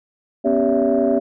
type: tone cluster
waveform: sine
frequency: 244.9 / 276.2 / 394.8 / 569 / 664 Hz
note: B3 / C#4 / G4 / C#5 / E5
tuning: -14 / -6 / +12 / +45 / +12 cents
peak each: -20 dBFS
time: 0.44-1.2 s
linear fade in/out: 20 ms
effects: tanh soft clip ceiling -7 dBFS